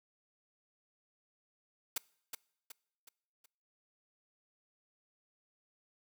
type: noise with echo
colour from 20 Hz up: white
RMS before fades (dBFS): -34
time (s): 1.96-1.98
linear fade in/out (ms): 5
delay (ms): 370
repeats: 4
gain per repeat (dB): -7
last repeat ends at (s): 3.46
effects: noise-tail reverb RT60 0.7 s tail -24 dB re dry + high-pass 200 Hz 12 dB/octave

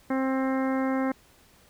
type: harmonic tone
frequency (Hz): 264.5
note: C4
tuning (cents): +19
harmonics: 1 / 2 / 3 / 4 / 5 / 6 / 7 / 8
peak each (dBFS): -25 / -31 / -35 / -37 / -39 / -41 / -42 / -43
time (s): 0.1-1.12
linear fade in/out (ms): 5
effects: pink hiss -58 dBFS RMS until 1.69 s

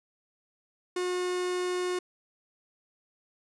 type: tone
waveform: 45% pulse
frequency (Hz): 361.3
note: F#4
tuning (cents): -41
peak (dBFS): -28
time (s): 0.96-1.99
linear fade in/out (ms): 5
effects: resampled to 24000 Hz

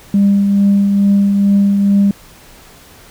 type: tone with tremolo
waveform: sine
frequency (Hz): 200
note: G3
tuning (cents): +35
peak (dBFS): -5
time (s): 0.14-2.11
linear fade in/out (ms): 2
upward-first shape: triangle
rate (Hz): 2.3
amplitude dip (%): 40
effects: tanh soft clip ceiling -4 dBFS + pink hiss -41 dBFS RMS until 3.1 s

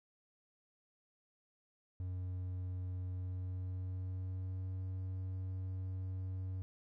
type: tone with pitch glide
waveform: triangle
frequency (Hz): 91.6 to 93.42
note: F#2 to F#2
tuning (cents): -17 to +17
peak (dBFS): -36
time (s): 2-6.62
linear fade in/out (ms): 0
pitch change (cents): +34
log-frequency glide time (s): 3.09-4.73
effects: none

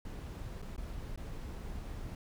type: noise with dropouts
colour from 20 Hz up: brown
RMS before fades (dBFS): -42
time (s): 0.05-2.15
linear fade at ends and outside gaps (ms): 2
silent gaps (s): 0.618-0.624 / 0.764-0.778 / 1.16-1.175
effects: none

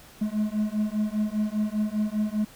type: beating tone pair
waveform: triangle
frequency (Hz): 210.1 / 215.1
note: G#3 / A3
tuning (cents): +20 / -39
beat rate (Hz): 5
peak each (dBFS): -25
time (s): 0.21-2.45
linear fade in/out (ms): 10
effects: pink hiss -50 dBFS RMS until 2.55 s

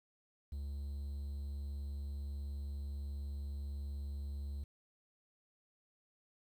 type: tone with quantisation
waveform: triangle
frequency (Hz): 70.7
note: C#2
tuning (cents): +35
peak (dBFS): -37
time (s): 0.52-4.64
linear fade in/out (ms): 5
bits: 11
effects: none

